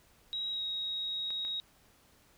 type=tone with pitch glide; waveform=sine; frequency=3833 to 3787 Hz; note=A#7 to A#7; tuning=+47 to +27 cents; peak=-33 dBFS; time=0.33-1.6 s; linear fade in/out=0 ms; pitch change=-20 cents; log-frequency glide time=0.52-0.62 s
type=clicks; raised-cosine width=0.3 ms; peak=-32 / -32 / -41 dBFS; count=3; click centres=1.305 / 1.45 / 1.482 s
effects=pink hiss -64 dBFS RMS until 2.37 s